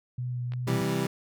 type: tone with vibrato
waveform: sine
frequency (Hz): 123.47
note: B2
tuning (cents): 0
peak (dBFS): -29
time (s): 0.18-0.82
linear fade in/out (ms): 5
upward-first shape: sine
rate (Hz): 2.9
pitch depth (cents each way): 15
type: clicks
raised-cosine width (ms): 0.3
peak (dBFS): -30 / -29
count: 2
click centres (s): 0.521 / 0.536
type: chord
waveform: 25% pulse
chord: C major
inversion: none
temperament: equal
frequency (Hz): 130.81 / 164.81 / 196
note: C3 / E3 / G3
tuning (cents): 0 / 0 / 0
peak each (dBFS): -27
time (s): 0.67-1.07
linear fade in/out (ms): 5
effects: none